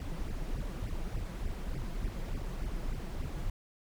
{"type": "noise with flanger", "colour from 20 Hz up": "brown", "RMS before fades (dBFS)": -36, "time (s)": [0, 3.5], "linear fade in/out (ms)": 2, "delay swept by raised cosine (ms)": [0.37, 6.17], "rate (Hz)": 3.4, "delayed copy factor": 0.95, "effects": []}